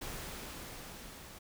pink noise with level ramp, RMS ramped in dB -42 to -51 dBFS, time 0.01-1.39 s, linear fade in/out 10 ms, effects none

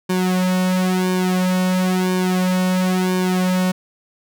sawtooth tone with flanger, 184 Hz, F#3, 9 cents flat, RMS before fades -18 dBFS, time 0.09-3.72 s, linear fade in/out 10 ms, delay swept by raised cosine 1.5 to 3 ms, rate 0.98 Hz, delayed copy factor -1, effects none

